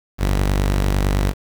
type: tone pair together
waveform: sawtooth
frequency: 49 / 87.31 Hz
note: G1 / F2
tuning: 0 / 0 cents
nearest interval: minor seventh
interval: 1000 cents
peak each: -12 / -24 dBFS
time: 0.18-1.34 s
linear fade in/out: 50 ms
effects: 7-bit